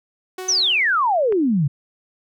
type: tone with exponential decay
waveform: sawtooth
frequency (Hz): 371.3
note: F#4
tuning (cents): +6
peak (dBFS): -23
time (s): 0.38-1.26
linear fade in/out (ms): 5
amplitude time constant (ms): 190
type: exponential sweep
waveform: sine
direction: down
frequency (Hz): 6290 to 130.81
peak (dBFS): -15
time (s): 0.48-1.68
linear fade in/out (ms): 10
type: click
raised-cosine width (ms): 0.5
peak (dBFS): -18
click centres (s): 1.324
effects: none